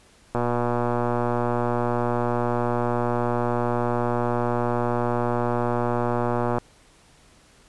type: click train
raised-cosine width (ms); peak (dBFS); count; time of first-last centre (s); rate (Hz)
1; -10; 749; 0.35-6.583; 120
effects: pink hiss -55 dBFS RMS until 7.68 s + resampled to 24000 Hz